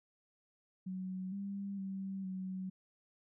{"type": "tone with pitch steps", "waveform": "sine", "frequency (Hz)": [186.4, 198.6, 193, 187.5], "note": ["F#3", "G3", "G3", "F#3"], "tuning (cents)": [13, 23, -27, 23], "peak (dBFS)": -38, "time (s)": [0.86, 2.7], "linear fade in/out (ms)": 10, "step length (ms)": 460, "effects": []}